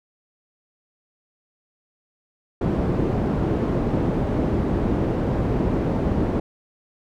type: low-pass noise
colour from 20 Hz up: white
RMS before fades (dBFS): -22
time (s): 2.61-6.4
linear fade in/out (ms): 5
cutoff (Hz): 340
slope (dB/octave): 12
effects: none